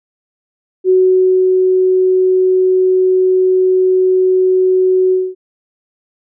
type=tone with ADSR envelope; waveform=sine; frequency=371.9 Hz; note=F#4; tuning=9 cents sharp; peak=-6 dBFS; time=0.84-5.35 s; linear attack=54 ms; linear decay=570 ms; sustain=-2 dB; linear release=230 ms; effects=none